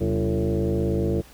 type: tone with frequency modulation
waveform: sine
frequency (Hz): 130.5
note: C3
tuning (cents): -4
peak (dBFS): -20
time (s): 0-1.22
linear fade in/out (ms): 20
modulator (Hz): 106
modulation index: 3.5
effects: added 60 Hz sine -52 dBFS peak until 1.33 s + pink hiss -50 dBFS RMS until 1.33 s